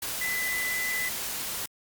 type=tone in noise; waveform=sine; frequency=2001 Hz; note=B6; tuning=22 cents sharp; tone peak=-28 dBFS; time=0.21-1.09 s; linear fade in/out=5 ms; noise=white; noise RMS=-33 dBFS; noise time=0.02-1.66 s; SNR=+2 dB; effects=Opus 48 kbps